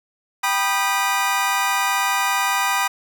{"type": "chord", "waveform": "25% pulse", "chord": "G augmented", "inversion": "none", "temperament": "just", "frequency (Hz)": [784, 980, 1225], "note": ["G5", "B5", "D#6"], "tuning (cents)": [0, -14, -27], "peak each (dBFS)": [-20, -18, -19], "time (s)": [0.43, 2.88], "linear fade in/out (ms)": 10, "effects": []}